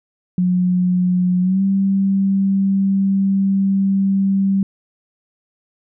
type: tone with pitch glide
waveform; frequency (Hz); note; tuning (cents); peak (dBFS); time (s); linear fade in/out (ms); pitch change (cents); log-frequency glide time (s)
sine; 180.8 to 194.9; F#3 to G3; -40 to -10; -13; 0.38-4.63; 2; +130; 1.41-1.62
effects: none